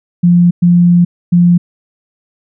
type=tone bursts at uneven times; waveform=sine; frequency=174.61 Hz; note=F3; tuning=in tune; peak=-4 dBFS; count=3; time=0.23-0.51 / 0.62-1.05 / 1.32-1.58 s; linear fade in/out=10 ms; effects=none